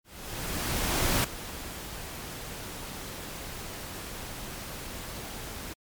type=noise with ADSR envelope; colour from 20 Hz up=pink; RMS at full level=-25 dBFS; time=0.04-5.74 s; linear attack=1200 ms; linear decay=6 ms; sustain=-14 dB; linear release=15 ms; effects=MP3 96 kbps